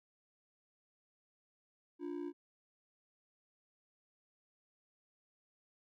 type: ring-modulated tone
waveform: triangle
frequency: 320.9 Hz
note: E4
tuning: 46 cents flat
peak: -34 dBFS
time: 1.99-2.33 s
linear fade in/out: 50 ms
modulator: 30.1 Hz
effects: none

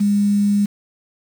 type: tone with quantisation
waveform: sine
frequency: 203.7 Hz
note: G#3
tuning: 33 cents flat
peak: -13 dBFS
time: 0-0.66 s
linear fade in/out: 10 ms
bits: 6
effects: none

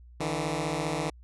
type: beating tone pair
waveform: 10% pulse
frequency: 148.6 / 163.6 Hz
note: D3 / E3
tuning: +21 / -13 cents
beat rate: 15 Hz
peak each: -23 dBFS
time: 0.2-1.1 s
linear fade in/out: 5 ms
effects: added 60 Hz sine -48 dBFS peak until 1.23 s + resampled to 24000 Hz

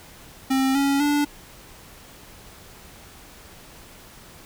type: tone with pitch steps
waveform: square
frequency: 265.8 / 278.2 / 291.2 Hz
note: C4 / C#4 / D4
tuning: +27 / +6 / -15 cents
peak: -19 dBFS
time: 0.5-1.25 s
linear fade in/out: 10 ms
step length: 250 ms
effects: pink hiss -46 dBFS RMS until 4.45 s

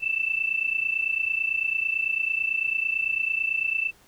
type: tone pair together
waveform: sine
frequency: 2637 / 2666 Hz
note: E7 / E7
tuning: 0 / +19 cents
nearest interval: unison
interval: 19 cents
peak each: -26 dBFS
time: 0-3.92 s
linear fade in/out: 50 ms
effects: pink hiss -57 dBFS RMS until 4.07 s

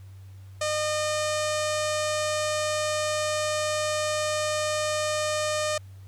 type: tone with low-pass filter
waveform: sawtooth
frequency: 609 Hz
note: D#5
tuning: 37 cents flat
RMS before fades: -27 dBFS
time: 0.61-5.78 s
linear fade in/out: 5 ms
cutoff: 7800 Hz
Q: 2.1
effects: added 96 Hz sine -42 dBFS peak until 6.07 s + pink hiss -61 dBFS RMS until 6.07 s

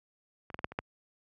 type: clicks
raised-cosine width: 0.5 ms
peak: -29 / -21 / -23 / -15 / -28 / -16 dBFS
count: 6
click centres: 0.502 / 0.544 / 0.591 / 0.644 / 0.72 / 0.789 s
effects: high-pass 60 Hz 12 dB/octave

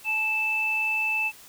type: tone pair together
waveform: sine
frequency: 865.6 / 2637 Hz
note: A5 / E7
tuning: -29 / 0 cents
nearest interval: octave + perfect fifth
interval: 1929 cents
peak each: -34 / -23 dBFS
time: 0.04-1.32 s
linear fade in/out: 50 ms
effects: white hiss -49 dBFS RMS until 1.48 s

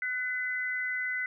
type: tone pair together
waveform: sine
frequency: 1491 / 2022 Hz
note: F#6 / B6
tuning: +13 / +40 cents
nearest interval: perfect fourth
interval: 527 cents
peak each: -34 / -31 dBFS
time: 0.02-1.26 s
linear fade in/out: 2 ms
effects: none

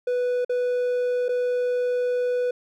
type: tone with dropouts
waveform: triangle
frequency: 493.9 Hz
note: B4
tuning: in tune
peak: -19 dBFS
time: 0.07-2.51 s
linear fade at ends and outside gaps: 5 ms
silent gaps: 0.448-0.494 / 1.284-1.29 s
effects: none

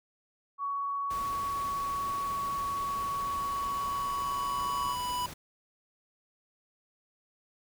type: tone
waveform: sine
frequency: 1121 Hz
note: C#6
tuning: 19 cents sharp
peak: -30 dBFS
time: 0.58-4.96 s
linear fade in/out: 50 ms
type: noise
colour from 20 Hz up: pink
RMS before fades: -44 dBFS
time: 1.1-5.34 s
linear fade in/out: 10 ms
type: tone with exponential growth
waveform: square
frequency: 987.8 Hz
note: B5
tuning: in tune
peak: -30 dBFS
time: 1.39-5.26 s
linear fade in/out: 2 ms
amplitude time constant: 840 ms
effects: none

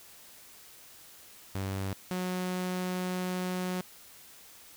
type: tone pair in turn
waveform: sawtooth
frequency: 96.7 / 182.55 Hz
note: G2 / F#3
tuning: -23 / -23 cents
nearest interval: major seventh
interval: 1100 cents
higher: second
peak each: -28 / -27 dBFS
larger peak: second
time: 1.55-1.93 / 2.11-3.81 s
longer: second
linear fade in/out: 0 ms
effects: white hiss -53 dBFS RMS until 4.76 s

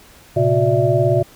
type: tone cluster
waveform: sine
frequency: 115.1 / 133.5 / 363 / 587 / 662 Hz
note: A#2 / C3 / F#4 / D5 / E5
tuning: -22 / +35 / -33 / -1 / +7 cents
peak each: -19 dBFS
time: 0.36-1.23 s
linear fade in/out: 10 ms
effects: pink hiss -46 dBFS RMS until 1.35 s

